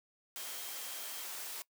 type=tone in noise; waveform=sine; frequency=3199 Hz; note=G7; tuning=34 cents sharp; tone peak=-53 dBFS; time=0.37-1.23 s; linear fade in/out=0 ms; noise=white; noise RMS=-43 dBFS; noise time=0.36-1.62 s; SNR=-13 dB; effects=noise-tail reverb RT60 0.1 s tail -21 dB re dry + high-pass 400 Hz 12 dB/octave